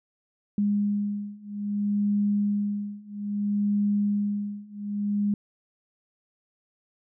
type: beating tone pair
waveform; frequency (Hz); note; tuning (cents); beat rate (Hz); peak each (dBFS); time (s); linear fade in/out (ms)
sine; 204.5 / 205.11; G#3 / G#3; -26 / -21; 0.61; -27 / -26; 0.58-5.34; 2
effects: none